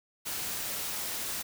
white noise, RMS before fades -35 dBFS, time 0.25-1.43 s, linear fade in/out 20 ms, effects none

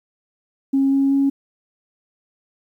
sine tone with pitch steps, 272.1 / 274 / 275.9 Hz, C#4 / C#4 / C#4, -32 / -20 / -8 cents, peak -13 dBFS, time 0.73-1.3 s, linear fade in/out 10 ms, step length 190 ms, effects tanh soft clip ceiling -9 dBFS + 9-bit

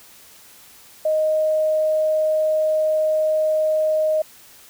sine tone, 622.3 Hz, D#5, in tune, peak -16 dBFS, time 1.05-4.22 s, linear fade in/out 5 ms, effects white hiss -47 dBFS RMS until 4.69 s

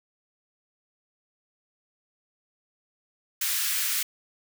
white high-pass noise, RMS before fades -27 dBFS, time 3.41-4.03 s, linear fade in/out 5 ms, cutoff 1400 Hz, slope 24 dB/octave, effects none

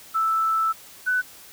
sine tone pair in turn, 1318.5 / 1496.6 Hz, E6 / F#6, 0 / +19 cents, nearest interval major second, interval 219 cents, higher second, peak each -19 dBFS, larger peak neither, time 0.14-0.73 / 1.06-1.22 s, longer first, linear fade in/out 20 ms, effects white hiss -46 dBFS RMS until 1.52 s

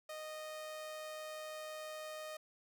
sawtooth tone with amplitude modulation, 619 Hz, D#5, 9 cents flat, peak -39 dBFS, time 0.09-2.37 s, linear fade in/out 5 ms, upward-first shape sine, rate 126 Hz, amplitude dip 25%, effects none

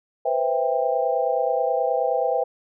sine chord, C major seventh, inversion third, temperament equal with one note detuned, 493.9 / 523.3 / 659.3 / 793.6 Hz, B4 / C5 / E5 / G5, 0 / 0 / 0 / +21 cents, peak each -25 dBFS, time 0.25-2.44 s, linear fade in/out 10 ms, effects none

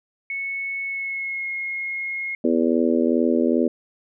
sine tone with pitch glide, 2205 to 2155 Hz, C#7 to C#7, -10 to -49 cents, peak -25 dBFS, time 0.3-2.35 s, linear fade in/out 2 ms, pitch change -39 cents, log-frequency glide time 0.85-1.49 s
harmonic tone, 82.41 Hz, E2, in tune, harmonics 3 / 4 / 5 / 6 / 7, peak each -20 / -22 / -24 / -26 / -27 dBFS, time 2.44-3.68 s, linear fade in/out 5 ms
effects none

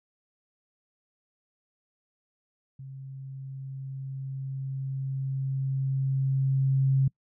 sine tone with level ramp, 134.5 Hz, C3, 48 cents sharp, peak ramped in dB -39 to -19 dBFS, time 2.79-7.08 s, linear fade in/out 5 ms, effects noise-tail reverb RT60 0.1 s tail -25 dB re dry

